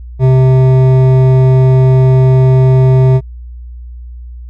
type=tone with hard clipping; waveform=triangle; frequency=130.2 Hz; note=C3; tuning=8 cents flat; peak=-6 dBFS; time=0.19-3.21 s; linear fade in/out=50 ms; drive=15 dB; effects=added 60 Hz sine -25 dBFS peak until 4.49 s